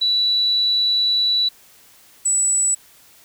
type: tone pair in turn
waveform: sine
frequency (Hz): 3945 / 7890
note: B7 / B8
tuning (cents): -3 / -3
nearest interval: octave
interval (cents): 1200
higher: second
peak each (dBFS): -15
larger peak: neither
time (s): 0.01-1.49 / 2.25-2.75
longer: first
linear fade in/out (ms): 10
effects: white hiss -50 dBFS RMS until 3.24 s